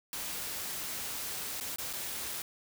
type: noise with dropouts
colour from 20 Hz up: white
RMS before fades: -38 dBFS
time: 0.13-2.42 s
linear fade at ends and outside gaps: 1 ms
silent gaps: 1.601-1.609 / 1.76-1.784 / 1.929-1.934 s
effects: none